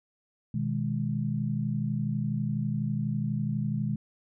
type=chord; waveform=sine; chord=G# minor; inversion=first; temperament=equal; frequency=123.47 / 155.56 / 207.7 Hz; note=B2 / D#3 / G#3; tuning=0 / 0 / 0 cents; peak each=-31 dBFS; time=0.54-3.96 s; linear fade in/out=5 ms; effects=none